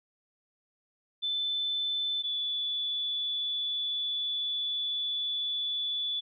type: tone pair in turn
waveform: sine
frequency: 3520 / 3454 Hz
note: A7 / A7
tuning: 0 / -33 cents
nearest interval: unison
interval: 33 cents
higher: first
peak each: -28 / -29 dBFS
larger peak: first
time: 1.22-2.23 / 2.23-6.21 s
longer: second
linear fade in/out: 20 ms
effects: none